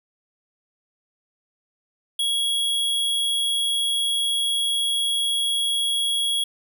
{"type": "tone", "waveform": "square", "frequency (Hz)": 3322, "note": "G#7", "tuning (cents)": 0, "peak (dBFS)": -21, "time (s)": [2.19, 6.44], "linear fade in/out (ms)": 5, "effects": []}